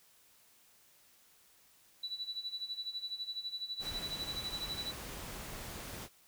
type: tone with tremolo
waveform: sine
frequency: 3951 Hz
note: B7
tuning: in tune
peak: -35 dBFS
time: 2.03-4.92 s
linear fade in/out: 5 ms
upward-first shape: sine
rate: 12 Hz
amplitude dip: 80%
type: noise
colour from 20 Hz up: pink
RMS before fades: -45 dBFS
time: 3.79-6.09 s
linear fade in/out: 50 ms
effects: white hiss -65 dBFS RMS until 6.27 s